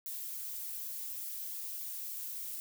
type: noise with flanger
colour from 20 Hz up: violet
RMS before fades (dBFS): -41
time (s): 0.06-2.6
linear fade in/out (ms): 0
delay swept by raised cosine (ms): 0.89 to 4.29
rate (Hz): 3.4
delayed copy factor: +0.65
effects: none